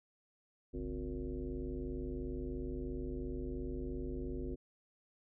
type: tone with frequency modulation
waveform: sine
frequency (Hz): 161.3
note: E3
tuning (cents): -37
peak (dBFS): -37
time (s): 0.73-4.56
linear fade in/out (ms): 20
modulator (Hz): 99.9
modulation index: 2.6
effects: none